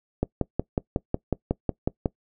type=click train; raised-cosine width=2 ms; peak=-9 dBFS; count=11; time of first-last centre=0.23-2.058 s; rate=5.47 Hz; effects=noise-tail reverb RT60 0.1 s tail -22 dB re dry